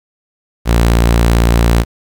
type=tone; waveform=sawtooth; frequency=57.8 Hz; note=A#1; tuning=14 cents flat; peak=-4 dBFS; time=0.65-1.85 s; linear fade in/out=50 ms; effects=7-bit